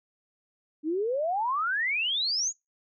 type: exponential sweep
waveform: sine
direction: up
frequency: 293.7 to 6980 Hz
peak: -25 dBFS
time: 0.83-2.53 s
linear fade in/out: 50 ms
effects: noise-tail reverb RT60 0.2 s tail -25 dB re dry